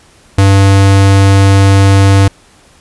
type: tone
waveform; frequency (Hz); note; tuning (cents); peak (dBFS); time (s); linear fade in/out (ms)
square; 98; G2; 0; -4; 0.38-2.28; 5
effects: pink hiss -44 dBFS RMS until 2.8 s + resampled to 24000 Hz